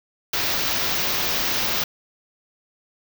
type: band-stop noise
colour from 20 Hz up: white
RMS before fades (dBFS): -23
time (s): 0.33-1.84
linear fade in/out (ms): 5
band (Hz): 6200 to 15000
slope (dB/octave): 48
effects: none